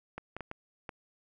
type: clicks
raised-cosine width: 0.5 ms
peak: -24 dBFS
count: 5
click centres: 0.18 / 0.366 / 0.407 / 0.514 / 0.892 s
effects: none